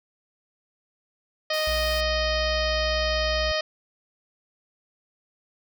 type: harmonic tone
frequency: 621 Hz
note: D#5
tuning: 3 cents flat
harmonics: 1 / 2 / 3 / 4 / 5 / 6 / 7 / 8 / 9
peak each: -26 / -33 / -31 / -35 / -33 / -38 / -35 / -33 / -40 dBFS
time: 1.5-3.61 s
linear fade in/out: 5 ms
type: high-pass noise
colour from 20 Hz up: white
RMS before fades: -40 dBFS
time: 1.53-2.01 s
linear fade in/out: 10 ms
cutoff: 360 Hz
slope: 96 dB/octave
type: tone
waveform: triangle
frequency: 60.9 Hz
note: B1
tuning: 24 cents flat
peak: -26 dBFS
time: 1.67-3.52 s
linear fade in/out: 5 ms
effects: none